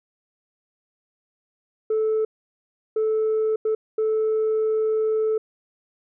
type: tone bursts at uneven times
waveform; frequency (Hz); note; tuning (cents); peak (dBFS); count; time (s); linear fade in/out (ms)
sine; 436.9; A4; -12; -17; 4; 1.9-2.25 / 2.96-3.56 / 3.65-3.75 / 3.98-5.38; 5
effects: tanh soft clip ceiling -17 dBFS